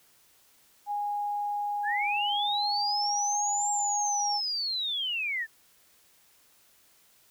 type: tone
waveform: sine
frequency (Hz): 823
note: G#5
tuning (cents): -16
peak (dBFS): -28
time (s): 0.86-4.41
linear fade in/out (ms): 50
type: linear two-way sweep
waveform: sine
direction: up then down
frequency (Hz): 1605 to 7459 to 1723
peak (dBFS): -28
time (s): 1.83-5.47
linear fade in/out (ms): 50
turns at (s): 3.71
effects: white hiss -62 dBFS RMS until 7.3 s